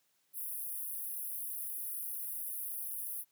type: high-pass noise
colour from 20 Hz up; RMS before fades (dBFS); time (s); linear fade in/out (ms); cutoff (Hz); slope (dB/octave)
pink; -40; 0.33-3.25; 50; 10000; 96
effects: white hiss -75 dBFS RMS until 3.31 s + high-pass 100 Hz 12 dB/octave